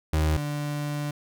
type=tone pair in turn; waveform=35% pulse; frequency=77.78 / 146.83 Hz; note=D#2 / D3; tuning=0 / 0 cents; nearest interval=major seventh; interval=1100 cents; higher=second; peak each=-19 / -26 dBFS; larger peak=first; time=0.13-0.37 / 0.37-1.11 s; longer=second; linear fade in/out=5 ms; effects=none